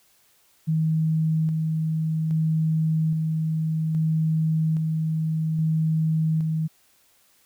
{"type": "tone with tremolo", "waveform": "sine", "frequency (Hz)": 158.8, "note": "D#3", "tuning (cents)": 36, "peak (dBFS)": -19, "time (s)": [0.67, 6.68], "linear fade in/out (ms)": 20, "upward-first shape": "square", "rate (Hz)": 0.61, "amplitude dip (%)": 25, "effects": ["white hiss -61 dBFS RMS until 7.45 s"]}